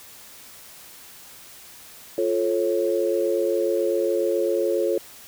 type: chord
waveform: sine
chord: F augmented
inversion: none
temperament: just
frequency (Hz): 349.2 / 436.5 / 545.7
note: F4 / A4 / C#5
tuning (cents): 0 / -14 / -27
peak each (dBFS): -24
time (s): 2.18-4.98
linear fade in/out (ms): 2
effects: white hiss -45 dBFS RMS until 5.27 s